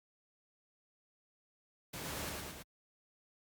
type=noise with echo; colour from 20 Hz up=pink; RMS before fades=-43 dBFS; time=1.93-2.3 s; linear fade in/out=10 ms; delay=110 ms; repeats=3; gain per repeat=-2 dB; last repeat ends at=2.63 s; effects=high-pass 60 Hz 12 dB/octave + Opus 48 kbps